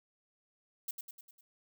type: noise with echo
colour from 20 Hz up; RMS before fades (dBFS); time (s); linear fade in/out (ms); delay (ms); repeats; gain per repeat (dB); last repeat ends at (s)
violet; -37; 0.88-0.91; 5; 100; 5; -5; 1.41
effects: none